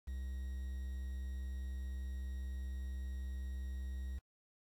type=tone with quantisation; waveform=triangle; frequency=65 Hz; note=C2; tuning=11 cents flat; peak=-37 dBFS; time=0.07-4.19 s; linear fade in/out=10 ms; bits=10; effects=AAC 64 kbps